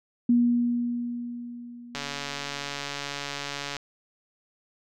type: tone with exponential decay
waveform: sine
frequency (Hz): 240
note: B3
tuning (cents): -49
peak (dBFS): -16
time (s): 0.29-2.82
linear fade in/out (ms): 5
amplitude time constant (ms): 550
type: click train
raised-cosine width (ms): 0.2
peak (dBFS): -15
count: 259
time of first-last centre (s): 1.95-3.767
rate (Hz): 142
effects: none